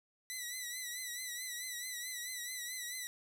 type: tone with vibrato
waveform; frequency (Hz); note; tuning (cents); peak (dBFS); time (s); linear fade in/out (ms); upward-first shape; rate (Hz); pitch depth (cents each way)
10% pulse; 1975.5; B6; 0; -31; 0.3-3.07; 0; triangle; 4.6; 73
effects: 11-bit